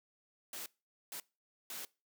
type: noise bursts at uneven times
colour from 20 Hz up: white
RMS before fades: -44 dBFS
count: 3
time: 0.53-0.66 / 1.12-1.2 / 1.7-1.85 s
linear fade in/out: 2 ms
effects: noise-tail reverb RT60 0.3 s tail -23 dB re dry + high-pass 200 Hz 12 dB/octave